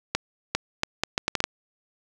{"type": "accelerating click train", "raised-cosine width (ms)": 0.2, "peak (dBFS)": -5, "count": 9, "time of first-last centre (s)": [0.15, 1.44], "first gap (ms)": 400, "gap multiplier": 0.71, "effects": []}